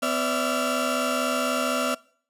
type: tone cluster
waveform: 30% pulse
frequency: 252.8 / 579 / 655 / 1374 Hz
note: B3 / D5 / E5 / F6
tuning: +41 / -25 / -11 / -29 cents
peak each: -26 dBFS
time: 0.02-1.95 s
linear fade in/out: 10 ms
effects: noise-tail reverb RT60 0.5 s tail -22 dB re dry + resampled to 32000 Hz